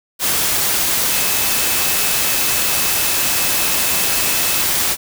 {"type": "tone in noise", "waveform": "sine", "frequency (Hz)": 2596, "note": "E7", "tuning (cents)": -27, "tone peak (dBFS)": -28, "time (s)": [1.07, 4.65], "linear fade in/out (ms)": 50, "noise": "white", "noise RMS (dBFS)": -17, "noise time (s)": [0.19, 4.97], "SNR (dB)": -14, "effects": []}